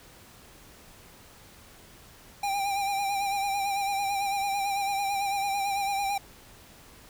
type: tone with vibrato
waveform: square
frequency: 796 Hz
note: G5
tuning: 26 cents sharp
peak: -27 dBFS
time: 2.43-6.18 s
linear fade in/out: 5 ms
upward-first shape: sine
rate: 9 Hz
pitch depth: 40 cents each way
effects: pink hiss -52 dBFS RMS until 7.09 s